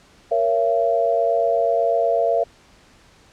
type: chord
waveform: sine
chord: A# diminished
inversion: none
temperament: equal with one note detuned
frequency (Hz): 466.2 / 554.4 / 676.2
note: A#4 / C#5 / E5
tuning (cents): 0 / 0 / +44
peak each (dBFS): -22 / -23 / -18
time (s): 0.31-2.44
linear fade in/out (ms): 10
effects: pink hiss -52 dBFS RMS until 3.32 s + low-pass 7000 Hz 12 dB/octave